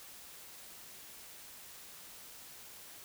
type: silence
effects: white hiss -52 dBFS RMS until 3.04 s